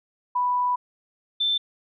sine tone pair in turn, 987.8 / 3546 Hz, B5 / A7, 0 / +13 cents, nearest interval octave + minor seventh, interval 2213 cents, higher second, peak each -20 dBFS, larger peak neither, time 0.35-0.76 / 1.4-1.58 s, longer first, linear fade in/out 10 ms, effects none

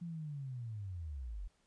sine linear sweep, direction down, 174.61 to 41.2 Hz, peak -40 dBFS, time 0.01-1.48 s, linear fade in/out 10 ms, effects pink hiss -75 dBFS RMS until 1.66 s + resampled to 22050 Hz

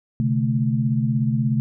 sine tone cluster, 128.6 / 145.2 / 218.8 Hz, C3 / D3 / A3, -30 / -19 / -9 cents, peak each -21 / -24 / -22 dBFS, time 0.2-1.6 s, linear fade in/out 0 ms, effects none

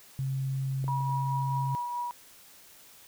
sine tone, 134.1 Hz, C3, 43 cents sharp, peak -28 dBFS, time 0.19-1.75 s, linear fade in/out 0 ms
clicks, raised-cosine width 2 ms, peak -29 / -37 / -39 / -39 dBFS, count 4, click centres 0.842 / 0.887 / 1.006 / 1.094 s
sine tone with tremolo, 966 Hz, B5, 39 cents flat, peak -29 dBFS, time 0.88-2.11 s, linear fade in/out 0 ms, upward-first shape triangle, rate 4.7 Hz, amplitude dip 35%
effects white hiss -54 dBFS RMS until 3.07 s

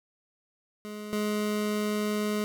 25% pulse tone pair in turn, 210.2 / 210.2 Hz, G#3 / G#3, +21 / +21 cents, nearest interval unison, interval 0 cents, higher neither, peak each -33 / -23 dBFS, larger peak second, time 0.85-1.13 / 1.13-2.44 s, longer second, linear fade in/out 0 ms, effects none

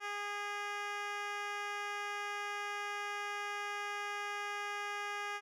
10% pulse tone with band-pass filter, 410 Hz, G#4, 22 cents flat, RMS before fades -40 dBFS, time 0-5.41 s, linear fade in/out 50 ms, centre 1600 Hz, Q 0.54, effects none

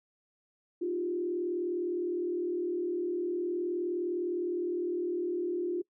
sine tone with frequency modulation, 351.9 Hz, F4, 13 cents sharp, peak -29 dBFS, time 0.81-5.82 s, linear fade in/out 10 ms, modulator 39.6 Hz, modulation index 0.71, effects noise-tail reverb RT60 0.1 s tail -23 dB re dry

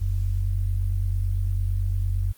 sine tone pair together, 43.59 / 92.5 Hz, F1 / F#2, -3 / 0 cents, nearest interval octave + minor second, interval 1303 cents, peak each -24 dBFS, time 0-2.33 s, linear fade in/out 20 ms, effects white hiss -55 dBFS RMS until 2.37 s + Opus 48 kbps

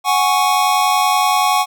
square chord, F# suspended second, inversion none, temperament equal, 740 / 830.6 / 1108.7 Hz, F#5 / G#5 / C#6, 0 / 0 / 0 cents, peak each -18 / -18 / -17 dBFS, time 0.04-1.66 s, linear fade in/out 50 ms, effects none

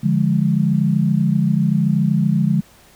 sine chord, D diminished, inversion none, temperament equal, 146.83 / 174.61 / 207.7 Hz, D3 / F3 / Ab3, 0 / 0 / 0 cents, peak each -18 dBFS, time 0.03-2.61 s, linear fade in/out 10 ms, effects pink hiss -49 dBFS RMS until 2.95 s

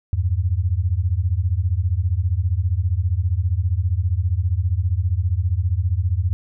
sine beating tone pair, 82.41 / 97.41 Hz, E2 / G2, 0 / -10 cents, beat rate 15 Hz, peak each -20 dBFS, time 0.13-6.33 s, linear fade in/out 0 ms, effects none

